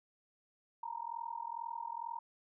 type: tone with amplitude modulation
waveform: sine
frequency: 932.3 Hz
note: A#5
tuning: in tune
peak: -35 dBFS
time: 0.83-2.19 s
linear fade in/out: 5 ms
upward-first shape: sine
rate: 42.2 Hz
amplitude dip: 95%
effects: none